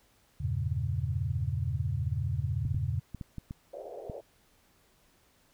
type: chord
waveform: sine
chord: E diminished seventh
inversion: none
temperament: equal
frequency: 82.41 / 98 / 116.54 / 138.59 Hz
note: E2 / G2 / Bb2 / Db3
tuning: 0 / 0 / 0 / 0 cents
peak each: -34 dBFS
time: 0.4-3 s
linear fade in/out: 10 ms
type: clicks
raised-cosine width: 5 ms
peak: -26 dBFS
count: 7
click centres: 2.652 / 2.746 / 3.147 / 3.212 / 3.383 / 3.509 / 4.098 s
type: band-pass noise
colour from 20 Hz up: white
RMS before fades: -43 dBFS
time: 3.73-4.21 s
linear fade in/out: 5 ms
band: 400 to 650 Hz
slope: 48 dB/octave
effects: pink hiss -66 dBFS RMS until 5.53 s